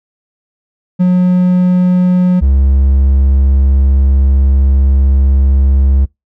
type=tone pair in turn; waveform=triangle; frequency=180.9 / 67.76 Hz; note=F#3 / C#2; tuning=-39 / -39 cents; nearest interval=octave + perfect fourth; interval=1700 cents; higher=first; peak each=-4 dBFS; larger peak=neither; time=0.99-2.41 / 2.41-6.06 s; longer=second; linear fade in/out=20 ms; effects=noise-tail reverb RT60 0.2 s tail -26 dB re dry